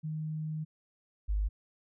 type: tone pair in turn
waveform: sine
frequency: 155.56 / 51.14 Hz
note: D#3 / G#1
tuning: 0 / -26 cents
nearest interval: octave + perfect fifth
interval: 1926 cents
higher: first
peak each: -33 / -27 dBFS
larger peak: second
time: 0.03-0.65 / 1.28-1.49 s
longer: first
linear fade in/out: 20 ms
effects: none